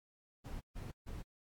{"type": "noise bursts", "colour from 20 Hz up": "brown", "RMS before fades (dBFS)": -44, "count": 3, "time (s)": [0.44, 1.23], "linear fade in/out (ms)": 20, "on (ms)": 170, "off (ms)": 140, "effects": ["AAC 64 kbps"]}